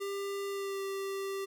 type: tone with pitch glide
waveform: square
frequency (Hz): 397.7 to 391.1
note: G4 to G4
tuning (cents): +25 to -4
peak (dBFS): -35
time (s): 0-1.46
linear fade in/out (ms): 20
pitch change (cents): -29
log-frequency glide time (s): 0.49-0.82
effects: none